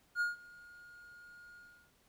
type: tone with ADSR envelope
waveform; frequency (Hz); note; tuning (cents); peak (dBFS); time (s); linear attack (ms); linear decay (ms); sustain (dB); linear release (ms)
triangle; 1428; F6; +38; -27; 0.15-1.92; 58; 150; -24; 350
effects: pink hiss -70 dBFS RMS until 2.08 s